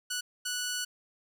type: tone bursts at uneven times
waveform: 10% pulse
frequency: 1476 Hz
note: F#6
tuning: 5 cents flat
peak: -23 dBFS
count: 2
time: 0.1-0.21 / 0.45-0.85 s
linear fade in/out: 10 ms
effects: none